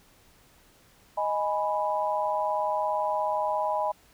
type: chord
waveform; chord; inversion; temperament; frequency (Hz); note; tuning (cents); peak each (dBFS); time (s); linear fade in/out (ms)
sine; G# minor; second; equal; 622.3 / 830.6 / 987.8; D#5 / G#5 / B5; 0 / 0 / 0; -29; 1.17-3.92; 10
effects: pink hiss -59 dBFS RMS until 4.13 s